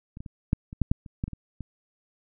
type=clicks; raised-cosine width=5 ms; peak=-28 / -25 / -26 / -9 / -26 / -10 / -9 / -29 / -15 / -23 / -24 / -23 dBFS; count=12; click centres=0.171 / 0.205 / 0.262 / 0.531 / 0.729 / 0.817 / 0.915 / 1.062 / 1.239 / 1.28 / 1.333 / 1.607 s; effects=none